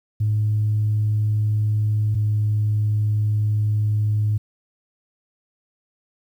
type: tone pair in turn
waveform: sine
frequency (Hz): 106.5 / 105.98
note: G#2 / G#2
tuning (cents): +44 / +36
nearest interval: unison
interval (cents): 8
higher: first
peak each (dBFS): -16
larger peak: neither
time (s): 0.2-2.15 / 2.15-4.38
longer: second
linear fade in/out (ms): 10
effects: tanh soft clip ceiling -13 dBFS + 9-bit